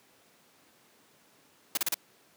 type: noise bursts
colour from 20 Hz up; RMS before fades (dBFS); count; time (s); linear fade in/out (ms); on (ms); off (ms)
white; -28; 4; 1.75-1.943; 2; 22; 35
effects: pink hiss -62 dBFS RMS until 2.36 s + high-pass 200 Hz 12 dB/octave